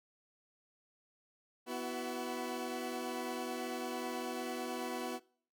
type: chord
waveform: 20% pulse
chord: B suspended fourth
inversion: none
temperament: equal with one note detuned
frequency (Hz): 246.9 / 329.6 / 374.9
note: B3 / E4 / F#4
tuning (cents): 0 / 0 / +23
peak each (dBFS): -36 / -39 / -37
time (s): 1.66-5.2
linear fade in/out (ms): 50
effects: noise-tail reverb RT60 0.5 s tail -23 dB re dry